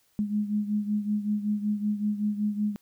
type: beating tone pair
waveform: sine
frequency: 207.7 / 213 Hz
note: G#3 / G#3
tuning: 0 / +44 cents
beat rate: 5.3 Hz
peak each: -26 / -31 dBFS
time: 0.19-2.76 s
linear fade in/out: 0 ms
effects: white hiss -67 dBFS RMS until 2.81 s